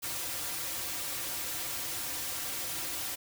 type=noise with comb filter; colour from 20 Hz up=white; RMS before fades=-36 dBFS; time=0.02-3.16 s; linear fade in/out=20 ms; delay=4.7 ms; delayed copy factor=-0.9; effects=none